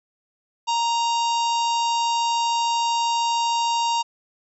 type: harmonic tone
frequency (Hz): 933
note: A#5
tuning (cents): +1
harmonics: 1 / 3 / 4 / 5 / 6 / 7 / 8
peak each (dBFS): -20 / -30 / -32 / -34 / -36 / -37 / -38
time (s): 0.67-4.03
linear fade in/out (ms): 20
effects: none